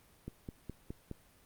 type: click train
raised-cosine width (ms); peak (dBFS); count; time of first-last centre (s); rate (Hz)
3; -28; 5; 0.28-1.113; 4.8
effects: pink hiss -64 dBFS RMS until 1.45 s + Opus 32 kbps